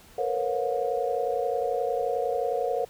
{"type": "tone cluster", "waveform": "sine", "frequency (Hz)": [457, 488.2, 545, 719], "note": ["A#4", "B4", "C#5", "F#5"], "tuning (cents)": [-34, -20, -29, -50], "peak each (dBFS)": -30, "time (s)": [0.18, 2.85], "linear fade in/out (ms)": 5, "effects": ["pink hiss -53 dBFS RMS until 2.89 s"]}